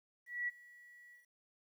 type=tone with ADSR envelope; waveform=sine; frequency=1940 Hz; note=B6; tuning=31 cents flat; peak=-33 dBFS; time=0.26-1.27 s; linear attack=220 ms; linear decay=23 ms; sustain=-23 dB; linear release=140 ms; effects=12-bit